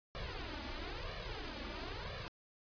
pink noise with flanger, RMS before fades -43 dBFS, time 0.15-2.28 s, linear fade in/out 0 ms, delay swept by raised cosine 1.7 to 3.5 ms, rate 1 Hz, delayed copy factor +0.85, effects resampled to 11025 Hz

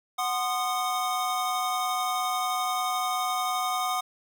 square chord, C diminished, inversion second, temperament equal with one note detuned, 740 / 1046.5 / 1229.5 Hz, Gb5 / C6 / Eb6, 0 / 0 / -21 cents, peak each -30 / -35 / -30 dBFS, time 0.18-4.01 s, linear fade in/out 10 ms, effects none

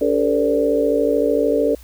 sine tone cluster, 286.4 / 397.6 / 450.4 / 504 / 580 Hz, D4 / G4 / A4 / B4 / D5, -43 / +25 / +40 / +35 / -22 cents, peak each -21 / -25 / -18 / -23 / -21 dBFS, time 0.01-1.75 s, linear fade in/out 5 ms, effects added 60 Hz sine -40 dBFS peak until 1.83 s + white hiss -49 dBFS RMS until 1.83 s

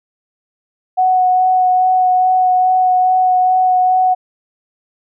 sine tone with vibrato, 739 Hz, F#5, 2 cents flat, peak -9 dBFS, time 0.97-4.15 s, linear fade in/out 20 ms, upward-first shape sine, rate 2.4 Hz, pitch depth 11 cents each way, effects none

